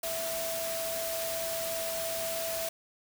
sine tone in noise, 659.3 Hz, E5, in tune, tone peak -34 dBFS, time 0.03-2.69 s, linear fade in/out 5 ms, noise white, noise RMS -36 dBFS, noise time 0.03-2.69 s, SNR -1 dB, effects none

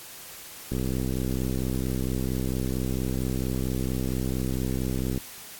click train, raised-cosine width 3 ms, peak -16 dBFS, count 288, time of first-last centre 0.72-5.177 s, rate 64.4 Hz, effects white hiss -43 dBFS RMS until 5.59 s + AAC 64 kbps

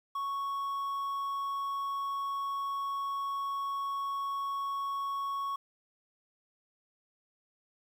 triangle tone with quantisation, 1108.7 Hz, C#6, in tune, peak -30 dBFS, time 0.15-5.56 s, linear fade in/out 5 ms, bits 10, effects none

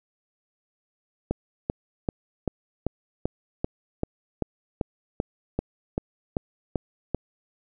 click train, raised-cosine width 2 ms, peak -11 dBFS, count 16, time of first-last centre 1.31-7.147 s, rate 2.57 Hz, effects none

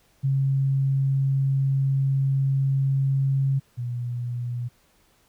sine tone pair in turn, 136 / 121.45 Hz, C#3 / B2, -33 / -29 cents, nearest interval major second, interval 196 cents, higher first, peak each -19 / -26 dBFS, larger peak first, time 0.23-3.6 / 3.77-4.69 s, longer first, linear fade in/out 20 ms, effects pink hiss -62 dBFS RMS until 5.28 s

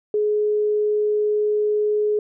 sine tone, 421 Hz, G#4, 24 cents sharp, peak -17 dBFS, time 0.14-2.19 s, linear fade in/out 2 ms, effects none

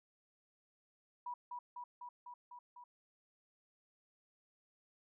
sine tone with echo, 974 Hz, B5, 24 cents flat, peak -40 dBFS, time 1.26-1.34 s, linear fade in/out 5 ms, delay 250 ms, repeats 6, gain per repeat -2 dB, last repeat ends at 2.84 s, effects none

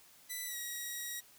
5% pulse tone with pitch glide, 1989 to 1908 Hz, B6 to A#6, +12 to +40 cents, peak -29 dBFS, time 0.29-1.21 s, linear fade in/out 20 ms, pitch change -72 cents, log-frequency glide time 0.45-0.56 s, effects white hiss -61 dBFS RMS until 1.38 s

